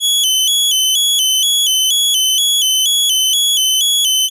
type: tone with vibrato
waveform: sawtooth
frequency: 3200 Hz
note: G7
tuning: 35 cents sharp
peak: -8 dBFS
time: 0-4.3 s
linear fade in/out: 50 ms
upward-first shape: square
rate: 2.1 Hz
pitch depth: 85 cents each way
effects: resampled to 32000 Hz

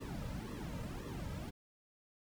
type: noise with flanger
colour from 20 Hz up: brown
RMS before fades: -43 dBFS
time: 0-1.51 s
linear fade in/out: 20 ms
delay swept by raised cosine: 1.3 to 2.8 ms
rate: 1.9 Hz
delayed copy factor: -1
effects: none

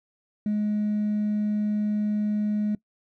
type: tone with hard clipping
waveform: triangle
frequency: 210 Hz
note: G#3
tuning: 19 cents sharp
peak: -22 dBFS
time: 0.46-2.75 s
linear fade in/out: 2 ms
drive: 2 dB
effects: noise-tail reverb RT60 0.1 s tail -21 dB re dry

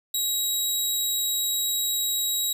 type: tone with vibrato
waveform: 15% pulse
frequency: 3843 Hz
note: B7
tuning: 48 cents flat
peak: -17 dBFS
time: 0.14-2.53 s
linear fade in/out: 5 ms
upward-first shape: triangle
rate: 20 Hz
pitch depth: 8 cents each way
effects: 8-bit

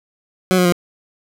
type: tone with pitch steps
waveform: 20% pulse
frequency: 185 / 180.25 / 175.63 Hz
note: F#3 / F#3 / F3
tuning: 0 / -45 / +10 cents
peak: -7 dBFS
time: 0.51-0.723 s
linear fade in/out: 0 ms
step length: 71 ms
effects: none

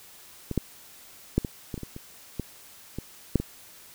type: clicks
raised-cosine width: 3 ms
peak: -17 / -10 / -8 / -17 / -19 / -23 / -22 / -25 / -16 / -19 / -7 / -16 dBFS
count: 12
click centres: 0.513 / 0.577 / 1.38 / 1.448 / 1.742 / 1.778 / 1.833 / 1.964 / 2.397 / 2.986 / 3.357 / 3.4 s
effects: white hiss -50 dBFS RMS until 3.94 s

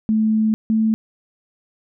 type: tone pair in turn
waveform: sine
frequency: 218.1 / 220.3 Hz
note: A3 / A3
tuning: -15 / +2 cents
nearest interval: unison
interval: 17 cents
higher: second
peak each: -14 dBFS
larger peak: neither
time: 0.09-0.54 / 0.7-0.94 s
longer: first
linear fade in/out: 0 ms
effects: none

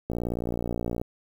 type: click train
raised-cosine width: 2 ms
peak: -16 dBFS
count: 55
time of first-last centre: 0.1-1.015 s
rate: 59 Hz
effects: 8-bit

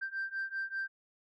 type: beating tone pair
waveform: sine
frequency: 1568 / 1573.1 Hz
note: G6 / G6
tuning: 0 / +6 cents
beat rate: 5.1 Hz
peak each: -37 / -36 dBFS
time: 0.01-0.88 s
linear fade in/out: 20 ms
effects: tanh soft clip ceiling -30 dBFS

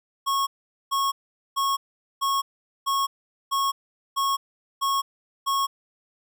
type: tone bursts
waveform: square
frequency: 1097 Hz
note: C#6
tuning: 18 cents flat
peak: -22 dBFS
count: 9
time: 0.26-5.67 s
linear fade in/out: 20 ms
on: 210 ms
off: 440 ms
effects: none

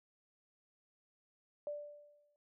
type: tone with exponential decay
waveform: sine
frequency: 587.3 Hz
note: D5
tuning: in tune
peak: -36 dBFS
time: 1.67-2.36 s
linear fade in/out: 1 ms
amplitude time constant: 150 ms
effects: noise-tail reverb RT60 0.1 s tail -25 dB re dry

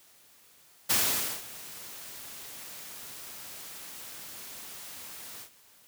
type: noise with ADSR envelope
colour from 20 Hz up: white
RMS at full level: -24 dBFS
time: 0.89-5.5 s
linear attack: 16 ms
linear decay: 510 ms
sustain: -20 dB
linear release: 88 ms
effects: white hiss -59 dBFS RMS until 5.87 s + high-pass 60 Hz 12 dB/octave

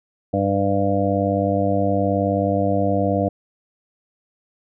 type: harmonic tone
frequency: 99 Hz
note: G2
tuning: 18 cents sharp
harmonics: 1 / 2 / 3 / 5 / 6 / 7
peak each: -24 / -24 / -24 / -24 / -24 / -24 dBFS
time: 0.33-3.29 s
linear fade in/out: 10 ms
effects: none

